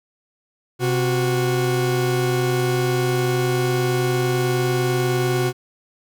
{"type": "tone pair together", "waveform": "40% pulse", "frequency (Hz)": [128.8, 366.5], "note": ["C3", "F#4"], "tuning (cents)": [-27, -16], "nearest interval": "octave + tritone", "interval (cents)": 1811, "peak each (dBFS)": -20, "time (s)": [0.79, 5.53], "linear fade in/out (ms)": 50, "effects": []}